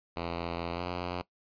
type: tone with pitch glide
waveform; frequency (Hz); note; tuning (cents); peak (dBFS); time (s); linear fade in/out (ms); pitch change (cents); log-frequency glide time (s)
5% pulse; 85.2 to 88.77; F2 to F2; -42 to +29; -22; 0.16-1.22; 10; +71; 0.71-0.83
effects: noise-tail reverb RT60 0.1 s tail -19 dB re dry + resampled to 11025 Hz